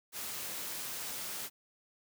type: noise with amplitude modulation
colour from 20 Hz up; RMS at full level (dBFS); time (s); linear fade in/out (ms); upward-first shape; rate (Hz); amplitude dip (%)
white; -39; 0.12-1.5; 50; sine; 243; 25
effects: high-pass 100 Hz 12 dB/octave